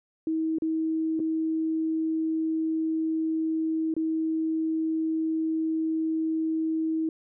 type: tone with dropouts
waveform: sine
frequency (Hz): 319.8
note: D#4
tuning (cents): +48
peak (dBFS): -24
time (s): 0.27-7.09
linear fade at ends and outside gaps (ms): 2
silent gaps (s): 0.585-0.621 / 1.194-1.2 / 3.94-3.965
effects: none